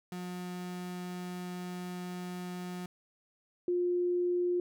35% pulse / sine tone pair in turn, 179.6 / 354.5 Hz, F3 / F4, +49 / +26 cents, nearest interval octave, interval 1177 cents, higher second, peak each -36 / -27 dBFS, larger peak second, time 0.12-2.86 / 3.68-4.6 s, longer first, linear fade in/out 2 ms, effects none

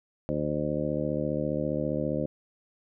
harmonic tone, 74.9 Hz, D2, 35 cents sharp, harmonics 1 / 2 / 3 / 4 / 5 / 6 / 7 / 8, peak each -42 / -33 / -34 / -33 / -37 / -42 / -32 / -35 dBFS, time 0.29-2.26 s, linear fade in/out 0 ms, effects none

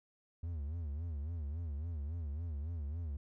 triangle tone with vibrato, 78 Hz, D#2, 5 cents sharp, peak -35 dBFS, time 0.43-3.17 s, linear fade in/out 5 ms, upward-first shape sine, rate 3.6 Hz, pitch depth 180 cents each way, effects none

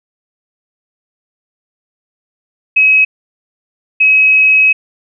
sine tone bursts at uneven times, 2553 Hz, D#7, 44 cents sharp, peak -5 dBFS, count 2, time 2.76-3.05 / 4-4.73 s, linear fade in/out 10 ms, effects none

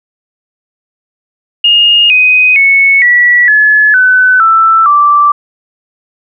sine tone with pitch steps, 2845 / 2505 / 2207 / 1943.2 / 1711.3 / 1507.1 / 1327.2 / 1168.9 Hz, F7 / D#7 / C#7 / B6 / A6 / F#6 / E6 / D6, +31 / +11 / -8 / -29 / -49 / +31 / +11 / -9 cents, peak -3 dBFS, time 1.64-5.32 s, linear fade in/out 5 ms, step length 460 ms, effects none

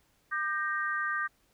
sine chord, G minor, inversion second, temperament equal with one note detuned, 1201.4 / 1568 / 1864.7 Hz, D6 / G6 / Bb6, +39 / 0 / 0 cents, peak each -33 / -32 / -35 dBFS, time 0.31-1.28 s, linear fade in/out 20 ms, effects pink hiss -69 dBFS RMS until 1.53 s

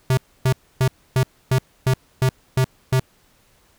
square tone bursts, 130 Hz, C3, 11 cents flat, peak -15 dBFS, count 9, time 0.1-2.997 s, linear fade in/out 2 ms, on 73 ms, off 280 ms, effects pink hiss -58 dBFS RMS until 3.78 s

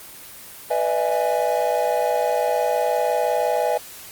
triangle chord, E dominant seventh, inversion second, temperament equal with one note detuned, 493.9 / 599.7 / 659.3 / 830.6 Hz, B4 / D5 / E5 / G#5, 0 / +36 / 0 / 0 cents, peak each -22 dBFS, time 0.7-3.78 s, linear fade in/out 10 ms, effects white hiss -40 dBFS RMS until 4.11 s + Opus 24 kbps

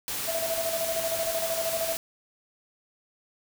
white noise, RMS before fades -32 dBFS, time 0.08-1.97 s, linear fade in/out 0 ms
sine tone with tremolo, 659.3 Hz, E5, in tune, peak -26 dBFS, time 0.27-1.97 s, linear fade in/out 20 ms, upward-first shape square, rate 13 Hz, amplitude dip 60%
effects none

